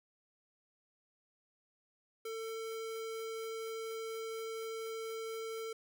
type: tone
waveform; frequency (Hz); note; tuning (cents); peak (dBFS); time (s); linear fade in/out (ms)
square; 447.9; A4; +31; -40; 2.25-5.73; 5
effects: none